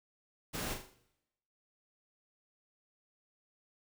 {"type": "noise with echo", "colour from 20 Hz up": "pink", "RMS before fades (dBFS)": -39, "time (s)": [0.53, 0.75], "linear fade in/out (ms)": 20, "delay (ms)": 40, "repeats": 5, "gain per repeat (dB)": -6, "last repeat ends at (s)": 0.95, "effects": ["noise-tail reverb RT60 0.9 s tail -18 dB re dry"]}